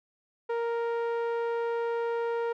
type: tone with low-pass filter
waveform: sawtooth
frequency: 466.4 Hz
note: A#4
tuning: 1 cent sharp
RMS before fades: -30 dBFS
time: 0.49-2.53 s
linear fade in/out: 10 ms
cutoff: 1300 Hz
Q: 0.62
effects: none